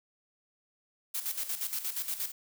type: noise with tremolo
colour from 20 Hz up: blue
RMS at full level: -33 dBFS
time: 1.14-2.32 s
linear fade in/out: 10 ms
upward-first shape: square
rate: 8.5 Hz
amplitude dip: 65%
effects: none